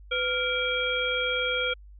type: harmonic tone with a mistuned harmonic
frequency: 466.2 Hz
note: A#4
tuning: in tune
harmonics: 1 / 3 / 5 / 7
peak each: -30 / -30 / -30 / -30 dBFS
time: 0.11-1.74 s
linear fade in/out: 10 ms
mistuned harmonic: 1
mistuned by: +130 cents
effects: added 50 Hz sine -45 dBFS peak until 1.99 s